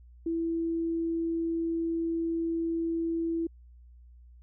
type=tone; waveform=sine; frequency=331.3 Hz; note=E4; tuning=9 cents sharp; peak=-27 dBFS; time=0.26-3.47 s; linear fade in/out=5 ms; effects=added 60 Hz sine -50 dBFS peak until 4.42 s